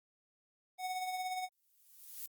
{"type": "tone with tremolo", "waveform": "square", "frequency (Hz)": 740, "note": "F#5", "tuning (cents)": 0, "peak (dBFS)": -35, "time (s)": [0.78, 1.49], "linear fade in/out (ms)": 50, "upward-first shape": "triangle", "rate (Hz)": 17, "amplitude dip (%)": 50}
{"type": "noise with exponential growth", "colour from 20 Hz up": "violet", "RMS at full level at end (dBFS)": -42, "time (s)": [1.52, 2.26], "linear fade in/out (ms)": 1, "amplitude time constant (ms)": 160}
{"effects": ["Opus 32 kbps"]}